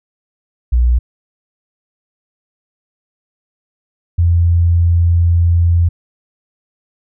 sine tone pair in turn, 60.5 / 85.48 Hz, B1 / F2, -35 / -37 cents, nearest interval tritone, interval 598 cents, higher second, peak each -8 dBFS, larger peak neither, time 0.72-0.99 / 4.18-5.89 s, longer second, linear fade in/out 10 ms, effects none

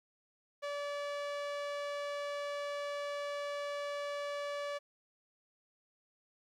sawtooth tone with low-pass filter, 576 Hz, D5, 34 cents flat, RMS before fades -39 dBFS, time 0.62-4.79 s, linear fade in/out 20 ms, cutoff 5400 Hz, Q 0.51, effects 12-bit

